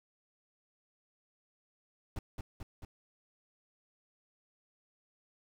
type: noise with echo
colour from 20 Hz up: brown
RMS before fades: -37 dBFS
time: 2.16-2.19 s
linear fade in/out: 2 ms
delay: 220 ms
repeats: 3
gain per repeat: -3 dB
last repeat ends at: 2.85 s
effects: none